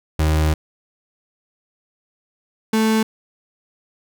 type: tone pair in turn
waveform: 35% pulse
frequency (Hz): 77.78 / 220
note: D#2 / A3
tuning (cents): 0 / 0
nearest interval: octave + tritone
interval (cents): 1800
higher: second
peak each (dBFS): -13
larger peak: neither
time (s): 0.19-0.54 / 2.73-3.03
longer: first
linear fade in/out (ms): 5
effects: none